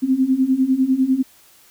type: beating tone pair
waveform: sine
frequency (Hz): 256.1 / 266.1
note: C4 / C4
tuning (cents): -37 / +29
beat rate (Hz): 10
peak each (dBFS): -19 / -16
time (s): 0.02-1.23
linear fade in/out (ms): 20
effects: white hiss -51 dBFS RMS until 1.7 s